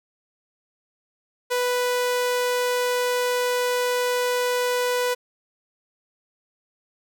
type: tone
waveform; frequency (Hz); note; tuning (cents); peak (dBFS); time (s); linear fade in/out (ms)
sawtooth; 493.9; B4; 0; -17; 1.5-5.15; 20
effects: none